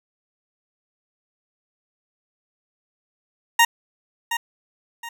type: tone with echo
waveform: 20% pulse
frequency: 933 Hz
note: A#5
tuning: 1 cent sharp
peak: -7 dBFS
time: 3.59-3.65 s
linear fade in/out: 5 ms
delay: 720 ms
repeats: 2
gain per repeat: -10 dB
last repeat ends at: 5.09 s
effects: none